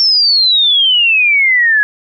sine exponential sweep, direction down, 5480 to 1666 Hz, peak -7 dBFS, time 0-1.83 s, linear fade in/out 0 ms, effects none

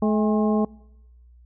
harmonic tone with a mistuned harmonic, 214.2 Hz, A3, 46 cents flat, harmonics 1 / 2 / 3 / 4 / 5, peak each -19 / -25 / -29 / -31 / -33 dBFS, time 0.02-0.65 s, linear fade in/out 5 ms, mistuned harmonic 4, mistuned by -86 cents, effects noise-tail reverb RT60 1.0 s tail -26 dB re dry + added 60 Hz sine -48 dBFS peak until 1.45 s

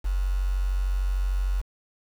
sine tone with quantisation, 46.63 Hz, F#1, 14 cents sharp, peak -22 dBFS, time 0.04-1.62 s, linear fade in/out 20 ms, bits 7, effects none

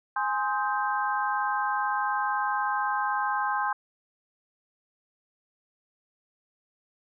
sine chord, Ab major seventh, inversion none, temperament equal with one note detuned, 830.6 / 1046.5 / 1264.1 / 1568 Hz, Ab5 / C6 / Eb6 / G6, 0 / 0 / +27 / 0 cents, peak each -29 / -29 / -34 / -31 dBFS, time 0.16-3.73 s, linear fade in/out 5 ms, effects none

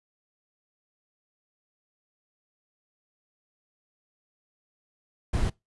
brown noise, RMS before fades -25 dBFS, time 5.33-5.5 s, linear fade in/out 10 ms, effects noise-tail reverb RT60 0.2 s tail -23 dB re dry + resampled to 24000 Hz

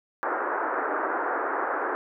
white band-pass noise, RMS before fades -28 dBFS, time 0.23-1.95 s, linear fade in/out 0 ms, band 300 to 1600 Hz, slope 48 dB/octave, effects none

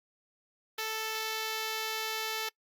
5% pulse tone, 440 Hz, A4, in tune, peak -21 dBFS, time 0.78-2.49 s, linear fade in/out 5 ms, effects noise-tail reverb RT60 0.1 s tail -24 dB re dry + Opus 32 kbps

